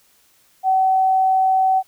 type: tone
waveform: sine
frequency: 759 Hz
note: F#5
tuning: 44 cents sharp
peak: -13 dBFS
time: 0.63-1.83 s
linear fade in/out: 50 ms
effects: white hiss -57 dBFS RMS until 1.87 s